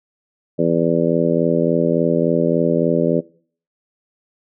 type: harmonic tone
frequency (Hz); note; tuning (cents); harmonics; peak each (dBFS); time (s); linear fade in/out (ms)
83.5; E2; +23; 2 / 3 / 4 / 5 / 6 / 7; -21 / -21 / -21 / -21 / -21 / -21; 0.58-3.21; 20
effects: noise-tail reverb RT60 0.5 s tail -22 dB re dry